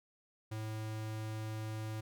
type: tone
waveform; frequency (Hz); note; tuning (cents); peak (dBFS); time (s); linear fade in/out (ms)
square; 109.1; A2; -14; -39; 0.51-2.01; 10
effects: none